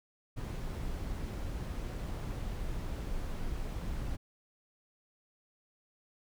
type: noise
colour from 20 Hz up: brown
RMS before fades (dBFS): -37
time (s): 0.36-4.17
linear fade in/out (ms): 20
effects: none